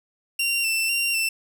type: tone with vibrato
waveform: sawtooth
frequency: 2718 Hz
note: F7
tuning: 48 cents flat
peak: -18 dBFS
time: 0.39-1.29 s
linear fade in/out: 5 ms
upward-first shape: square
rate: 2 Hz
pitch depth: 28 cents each way
effects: none